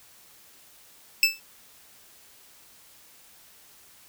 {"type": "tone with exponential decay", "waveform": "25% pulse", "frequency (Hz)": 2637, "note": "E7", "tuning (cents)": 0, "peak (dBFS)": -9, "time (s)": [1.23, 1.4], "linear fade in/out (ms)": 1, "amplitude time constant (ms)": 36, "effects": ["white hiss -54 dBFS RMS until 4.08 s"]}